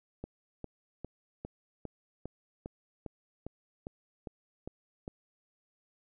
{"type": "click train", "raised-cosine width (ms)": 2, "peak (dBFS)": -26, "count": 13, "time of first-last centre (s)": [0.24, 5.079], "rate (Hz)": 2.48, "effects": []}